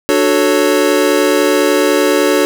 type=chord; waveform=square; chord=D major seventh; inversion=none; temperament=equal with one note detuned; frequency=296.2 / 370 / 440 / 554.4 Hz; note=D4 / F#4 / A4 / C#5; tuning=+15 / 0 / 0 / 0 cents; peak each=-16 dBFS; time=0.09-2.45 s; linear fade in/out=0 ms; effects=none